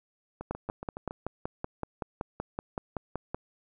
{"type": "two click trains", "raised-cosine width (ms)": 1, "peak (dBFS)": [-18, -24], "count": [16, 6], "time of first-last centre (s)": [[0.51, 3.346], [0.41, 1.109]], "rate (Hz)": [5.29, 7.15], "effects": []}